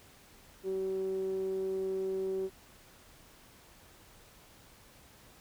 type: tone with low-pass filter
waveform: 5% pulse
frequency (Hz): 190.4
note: F#3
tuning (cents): +50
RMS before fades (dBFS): -34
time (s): 0.63-2.5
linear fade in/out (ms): 50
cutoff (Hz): 380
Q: 7.7
effects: pink hiss -58 dBFS RMS until 5.4 s